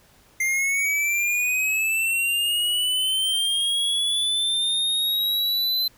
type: linear sweep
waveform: square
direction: up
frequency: 2093 to 4063 Hz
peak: -21 dBFS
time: 0.4-5.88 s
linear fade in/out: 5 ms
effects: pink hiss -56 dBFS RMS until 5.97 s